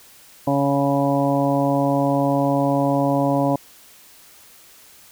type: harmonic tone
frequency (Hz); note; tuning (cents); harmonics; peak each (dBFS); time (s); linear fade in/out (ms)
140; C#3; +18; 1 / 2 / 3 / 4 / 5 / 6 / 7; -24 / -20 / -33 / -22 / -25 / -29 / -27; 0.47-3.56; 5
effects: white hiss -48 dBFS RMS until 5.11 s